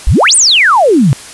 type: exponential two-way sweep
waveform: sine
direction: up then down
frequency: 43.33 to 9590 to 121.7 Hz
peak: -4 dBFS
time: 0.07-1.13 s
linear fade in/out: 0 ms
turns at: 0.35 s
effects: white hiss -30 dBFS RMS until 1.33 s + resampled to 24000 Hz